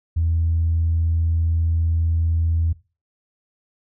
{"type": "tone", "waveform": "sine", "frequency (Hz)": 82.41, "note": "E2", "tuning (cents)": 0, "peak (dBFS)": -16, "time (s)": [0.16, 2.73], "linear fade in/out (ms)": 10, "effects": ["noise-tail reverb RT60 0.3 s tail -19 dB re dry", "tanh soft clip ceiling -12 dBFS"]}